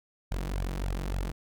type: tone with flanger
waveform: sawtooth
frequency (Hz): 46.25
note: F#1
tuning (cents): 0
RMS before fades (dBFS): -32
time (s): 0.31-1.32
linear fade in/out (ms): 10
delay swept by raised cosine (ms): 1.2 to 6.4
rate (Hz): 3.5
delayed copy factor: +0.95
effects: none